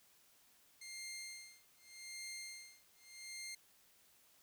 15% pulse tone with tremolo, 2112 Hz, C7, 16 cents sharp, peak -39 dBFS, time 0.81-3.55 s, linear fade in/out 5 ms, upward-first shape sine, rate 0.84 Hz, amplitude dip 100%, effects white hiss -69 dBFS RMS until 4.42 s

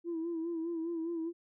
sine tone with vibrato, 332.6 Hz, E4, 16 cents sharp, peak -32 dBFS, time 0.04-1.33 s, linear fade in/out 50 ms, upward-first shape sine, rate 4.9 Hz, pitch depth 57 cents each way, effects tanh soft clip ceiling -30 dBFS

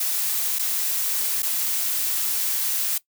blue noise with dropouts, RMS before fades -24 dBFS, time 0-2.98 s, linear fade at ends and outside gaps 5 ms, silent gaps 0.587-0.593 / 1.422-1.429 s, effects noise-tail reverb RT60 0.1 s tail -19 dB re dry

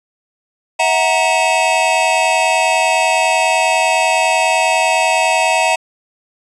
square tone cluster, 649 / 739 / 936 / 2588 Hz, E5 / F#5 / A#5 / E7, -27 / -2 / +7 / -32 cents, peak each -18 dBFS, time 0.79-5.76 s, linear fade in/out 10 ms, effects resampled to 24000 Hz

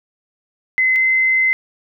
sine tone pair in turn, 2045 / 2058 Hz, C7 / C7, -40 / -29 cents, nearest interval unison, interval 11 cents, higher second, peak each -12 dBFS, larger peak neither, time 0.78-0.96 / 0.96-1.53 s, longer second, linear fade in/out 0 ms, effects none

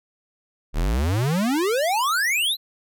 square exponential sweep, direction up, 34.65 to 4186 Hz, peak -20 dBFS, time 0.73-2.57 s, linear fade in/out 50 ms, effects none

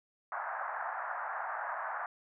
pink band-pass noise, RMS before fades -38 dBFS, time 0.32-2.06 s, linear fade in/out 2 ms, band 680 to 1700 Hz, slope 48 dB/octave, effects none

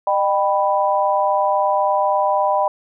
sine chord, Eb augmented, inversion none, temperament equal with one note detuned, 607.7 / 784 / 987.8 Hz, Eb5 / G5 / B5, -41 / 0 / 0 cents, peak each -19 dBFS, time 0.07-2.68 s, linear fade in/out 2 ms, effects none

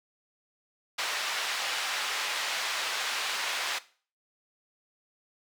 white band-pass noise, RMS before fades -32 dBFS, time 0.98-3.79 s, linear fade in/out 10 ms, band 770 to 3800 Hz, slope 12 dB/octave, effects noise-tail reverb RT60 0.4 s tail -17 dB re dry

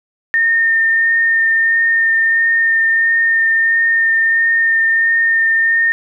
sine tone with vibrato, 1821 Hz, A#6, 41 cents flat, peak -10 dBFS, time 0.34-5.92 s, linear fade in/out 0 ms, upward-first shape sine, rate 1.5 Hz, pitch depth 10 cents each way, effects none

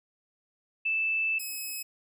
sine / 5% pulse tone pair in turn, 2637 / 2562 Hz, E7 / E7, 0 / -50 cents, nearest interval unison, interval 50 cents, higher first, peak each -25 dBFS, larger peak neither, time 0.85-1.39 / 1.39-1.83 s, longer first, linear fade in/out 10 ms, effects none

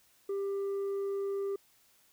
sine tone with tanh clipping, 395.9 Hz, G4, 17 cents sharp, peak -32 dBFS, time 0.29-1.56 s, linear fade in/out 5 ms, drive 3 dB, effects white hiss -66 dBFS RMS until 2.12 s

